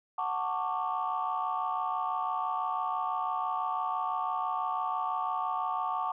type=chord; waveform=sine; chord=D major seventh; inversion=first; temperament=equal with one note detuned; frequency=740 / 889.7 / 1108.7 / 1174.7 Hz; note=F#5 / A5 / C#6 / D6; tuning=0 / +19 / 0 / 0 cents; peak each=-34 dBFS; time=0.18-6.12 s; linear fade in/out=5 ms; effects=tanh soft clip ceiling -21 dBFS